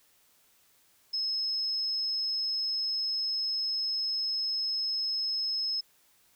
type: tone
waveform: sine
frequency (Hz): 5180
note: E8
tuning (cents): -31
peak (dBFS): -28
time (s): 1.13-5.81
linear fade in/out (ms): 10
effects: white hiss -65 dBFS RMS until 6.35 s